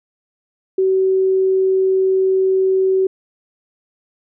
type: tone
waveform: sine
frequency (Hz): 379.6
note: F#4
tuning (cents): +44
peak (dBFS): -12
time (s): 0.78-3.07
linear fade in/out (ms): 5
effects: none